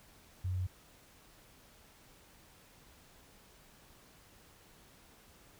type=tone; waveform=sine; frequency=91.8 Hz; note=F#2; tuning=13 cents flat; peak=-32 dBFS; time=0.44-0.67 s; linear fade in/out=10 ms; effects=pink hiss -61 dBFS RMS until 5.59 s